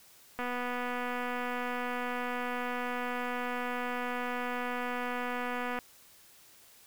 click train, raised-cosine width 0.5 ms, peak -21 dBFS, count 1329, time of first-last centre 0.39-5.788 s, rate 246 Hz, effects white hiss -58 dBFS RMS until 6.86 s

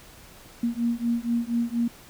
sine beating tone pair, 233.1 / 237.3 Hz, A#3 / A#3, 0 / +31 cents, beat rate 4.2 Hz, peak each -26 dBFS, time 0.63-1.88 s, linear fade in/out 5 ms, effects pink hiss -49 dBFS RMS until 2.09 s

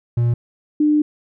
triangle / sine tone pair in turn, 119 / 300 Hz, A#2 / D4, +36 / +37 cents, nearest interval octave + major third, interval 1601 cents, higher second, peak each -12 dBFS, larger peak neither, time 0.17-0.34 / 0.8-1.02 s, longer second, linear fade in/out 5 ms, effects none

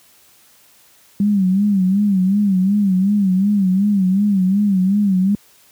sine tone with vibrato, 195.6 Hz, G3, 4 cents flat, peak -12 dBFS, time 1.2-5.35 s, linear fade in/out 2 ms, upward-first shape sine, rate 2.7 Hz, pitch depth 110 cents each way, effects white hiss -51 dBFS RMS until 5.71 s + high-pass 60 Hz 12 dB/octave

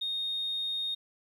sine tone, 3700 Hz, A#7, 14 cents flat, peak -29 dBFS, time 0.01-0.95 s, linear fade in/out 10 ms, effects tanh soft clip ceiling -26 dBFS + 11-bit

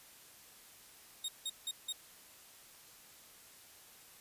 sawtooth tone bursts, 3729 Hz, A#7, in tune, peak -33 dBFS, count 4, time 1.24-1.926 s, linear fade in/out 5 ms, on 44 ms, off 170 ms, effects white hiss -58 dBFS RMS until 4.2 s + resampled to 32000 Hz

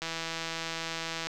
click train, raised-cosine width 0.2 ms, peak -17 dBFS, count 206, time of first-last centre 0.02-1.27 s, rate 164 Hz, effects none

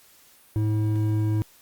triangle tone pair together, 107.4 / 322.1 Hz, A2 / E4, -41 / -40 cents, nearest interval octave + perfect fifth, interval 1901 cents, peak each -19 / -25 dBFS, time 0.56-1.42 s, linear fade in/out 0 ms, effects white hiss -55 dBFS RMS until 1.61 s + Opus 48 kbps

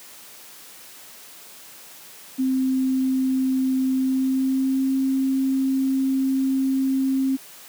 sine tone with pitch glide, 261.6 to 266.6 Hz, C4 to C4, 0 to +33 cents, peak -18 dBFS, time 2.38-7.37 s, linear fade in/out 20 ms, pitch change +33 cents, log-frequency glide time 3.94-4.91 s, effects white hiss -44 dBFS RMS until 7.68 s + high-pass 150 Hz 12 dB/octave

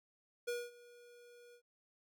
square tone with ADSR envelope, 481.1 Hz, B4, 45 cents flat, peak -36 dBFS, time 0.47-1.62 s, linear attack 15 ms, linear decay 220 ms, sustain -22 dB, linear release 81 ms, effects none

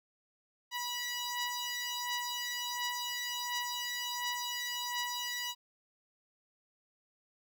10% pulse beating tone pair, 974 / 975.4 Hz, B5 / B5, -24 / -22 cents, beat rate 1.4 Hz, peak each -31 / -28 dBFS, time 0.71-5.55 s, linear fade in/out 50 ms, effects none

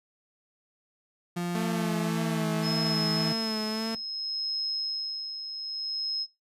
35% pulse tone with pitch glide, 174.7 to 162.06 Hz, F3 to E3, +1 to -29 cents, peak -27 dBFS, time 1.36-3.33 s, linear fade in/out 10 ms, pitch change -130 cents, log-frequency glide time 1.62-2.39 s
sawtooth tone with vibrato, 220 Hz, A3, in tune, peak -26 dBFS, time 1.55-3.95 s, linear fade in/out 2 ms, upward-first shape sine, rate 1.8 Hz, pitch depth 36 cents each way
sine tone with tremolo, 5150 Hz, E8, 41 cents flat, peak -27 dBFS, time 2.62-6.27 s, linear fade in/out 50 ms, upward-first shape sine, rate 0.62 Hz, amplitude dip 55%
effects noise-tail reverb RT60 0.2 s tail -21 dB re dry + resampled to 32000 Hz

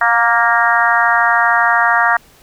harmonic tone with a mistuned harmonic, 233.1 Hz, A#3, in tune, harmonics 3 / 4 / 5 / 6 / 7 / 8, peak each -17 / -17 / -17 / -17 / -17 / -17 dBFS, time 0.01-2.17 s, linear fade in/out 5 ms, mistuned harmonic 3, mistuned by +19 cents, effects pink hiss -47 dBFS RMS until 2.42 s

